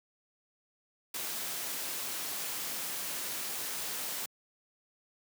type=noise; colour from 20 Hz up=white; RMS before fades=-37 dBFS; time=1.14-4.26 s; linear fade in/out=5 ms; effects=high-pass 150 Hz 12 dB/octave